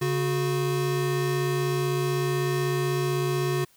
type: tone pair together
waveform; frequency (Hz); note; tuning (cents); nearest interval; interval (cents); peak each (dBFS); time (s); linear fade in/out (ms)
square; 140.44 / 365.3; C#3 / F#4; +23 / -22; octave + perfect fourth; 1655; -27; 0.01-3.65; 10
effects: white hiss -60 dBFS RMS until 3.76 s